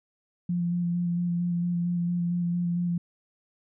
sine tone with vibrato, 174 Hz, F3, 6 cents flat, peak -24 dBFS, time 0.49-2.98 s, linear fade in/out 5 ms, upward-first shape square, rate 4.4 Hz, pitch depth 14 cents each way, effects none

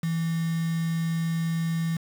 sine tone with quantisation, 164.81 Hz, E3, in tune, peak -24 dBFS, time 0.03-1.97 s, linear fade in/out 5 ms, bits 6, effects none

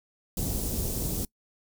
pink band-stop noise, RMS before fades -30 dBFS, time 0.37-1.25 s, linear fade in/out 2 ms, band 380 to 7500 Hz, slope 12 dB/octave, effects noise-tail reverb RT60 0.1 s tail -24 dB re dry

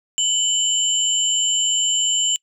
sine tone pair together, 2982 / 7317 Hz, F#7 / A#8, +13 / -33 cents, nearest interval octave + major third, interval 1554 cents, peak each -20 dBFS, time 0.18-2.36 s, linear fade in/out 0 ms, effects noise-tail reverb RT60 0.1 s tail -25 dB re dry

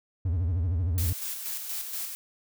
triangle tone with vibrato, 86.6 Hz, F2, 14 cents flat, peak -22 dBFS, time 0.25-1.13 s, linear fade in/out 5 ms, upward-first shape sine, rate 13 Hz, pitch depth 180 cents each way
blue noise with tremolo, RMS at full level -33 dBFS, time 0.98-2.15 s, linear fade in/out 0 ms, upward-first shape square, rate 4.2 Hz, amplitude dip 40%
effects none

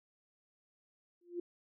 sine tone with exponential growth, 349.2 Hz, F4, in tune, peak -33 dBFS, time 1.21-1.4 s, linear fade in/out 5 ms, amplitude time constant 41 ms, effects none

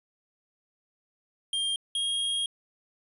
square tone pair in turn, 3203 / 3259 Hz, G7 / G#7, +37 / -33 cents, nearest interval unison, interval 30 cents, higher second, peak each -27 dBFS, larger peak neither, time 1.53-1.76 / 1.95-2.46 s, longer second, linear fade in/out 2 ms, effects resampled to 32000 Hz

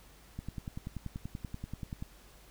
click train, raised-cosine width 5 ms, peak -26 dBFS, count 18, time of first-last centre 0.39-2.025 s, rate 10.4 Hz, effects added 50 Hz sine -59 dBFS peak until 2.5 s + pink hiss -59 dBFS RMS until 2.5 s

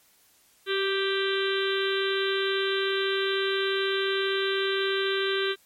harmonic tone with a mistuned harmonic, 392 Hz, G4, in tune, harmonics 1 / 3 / 4 / 5 / 6 / 7 / 8 / 9 / 10, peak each -26 / -36 / -31 / -38 / -39 / -39 / -34 / -36 / -36 dBFS, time 0.66-5.56 s, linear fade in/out 50 ms, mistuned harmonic 1, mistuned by -16 cents, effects white hiss -61 dBFS RMS until 5.65 s + MP3 64 kbps

